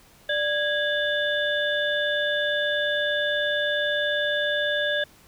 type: harmonic tone with a mistuned harmonic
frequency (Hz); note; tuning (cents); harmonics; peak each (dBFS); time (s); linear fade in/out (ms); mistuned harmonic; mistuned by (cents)
590; D5; +8; 1 / 3 / 5 / 6; -26 / -25 / -37 / -29; 0.29-5.04; 5; 3; -120
effects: pink hiss -54 dBFS RMS until 5.27 s